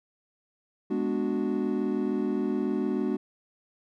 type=chord; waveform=triangle; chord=G# half-diminished seventh; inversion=none; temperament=equal; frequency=207.7 / 246.9 / 293.7 / 370 Hz; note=G#3 / B3 / D4 / F#4; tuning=0 / 0 / 0 / 0 cents; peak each=-29 dBFS; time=0.9-3.17 s; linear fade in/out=10 ms; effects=none